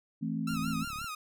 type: chord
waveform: sine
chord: A minor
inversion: second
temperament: just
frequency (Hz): 165 / 220 / 264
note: E3 / A3 / C4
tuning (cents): +2 / 0 / +16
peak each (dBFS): -35 / -34 / -36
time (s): 0.21-0.85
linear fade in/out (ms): 20
type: tone with vibrato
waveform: sawtooth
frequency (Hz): 1316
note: E6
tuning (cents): -3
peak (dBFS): -33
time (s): 0.47-1.15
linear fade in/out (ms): 5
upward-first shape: sine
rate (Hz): 5.7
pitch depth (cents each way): 110
type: click train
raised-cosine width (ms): 5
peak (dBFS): -35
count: 20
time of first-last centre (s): 0.51-1.044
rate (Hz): 35.6
effects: none